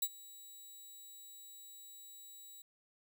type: tone with ADSR envelope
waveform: 5% pulse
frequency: 3900 Hz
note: B7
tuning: 23 cents flat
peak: -22 dBFS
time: 0.02-2.62 s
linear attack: 7 ms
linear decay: 52 ms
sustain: -22 dB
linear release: 3 ms
effects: none